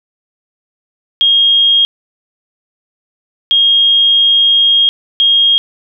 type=tone bursts at uneven times; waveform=sine; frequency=3250 Hz; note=G#7; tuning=38 cents flat; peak=-6 dBFS; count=3; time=1.21-1.85 / 3.51-4.89 / 5.2-5.58 s; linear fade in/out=0 ms; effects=none